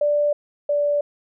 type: tone pair in turn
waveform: sine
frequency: 587.3 / 582.2 Hz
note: D5 / D5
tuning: 0 / -15 cents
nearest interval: unison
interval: 15 cents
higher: first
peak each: -16 / -17 dBFS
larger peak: first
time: 0.01-0.33 / 0.69-1.01 s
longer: neither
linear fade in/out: 5 ms
effects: none